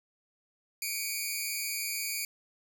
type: tone pair together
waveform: 10% pulse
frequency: 2257 / 2423 Hz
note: C#7 / D#7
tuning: +31 / -47 cents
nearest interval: minor second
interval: 122 cents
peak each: -26 dBFS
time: 0.82-2.25 s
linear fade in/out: 2 ms
effects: none